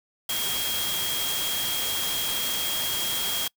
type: tone in noise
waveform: sine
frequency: 3254 Hz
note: G#7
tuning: 36 cents flat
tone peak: -29 dBFS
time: 0.29-3.48 s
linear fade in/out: 5 ms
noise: white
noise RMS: -29 dBFS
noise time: 0.29-3.48 s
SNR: -3 dB
effects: noise-tail reverb RT60 0.1 s tail -25 dB re dry